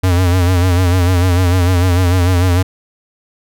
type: tone with vibrato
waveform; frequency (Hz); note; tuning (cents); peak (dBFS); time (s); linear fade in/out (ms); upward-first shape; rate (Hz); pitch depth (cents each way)
square; 89.9; F#2; -49; -10; 0.03-2.63; 10; sine; 6.7; 69
effects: none